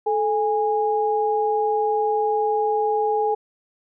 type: tone pair together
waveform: sine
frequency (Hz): 434.6 / 823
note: A4 / G#5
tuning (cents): -21 / -16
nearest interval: major seventh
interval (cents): 1105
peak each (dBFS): -21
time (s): 0.06-3.35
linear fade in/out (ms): 10
effects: none